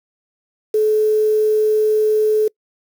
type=tone with quantisation; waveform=sine; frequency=429.9 Hz; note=A4; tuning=40 cents flat; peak=-12 dBFS; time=0.74-2.48 s; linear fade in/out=5 ms; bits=6; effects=noise-tail reverb RT60 0.1 s tail -26 dB re dry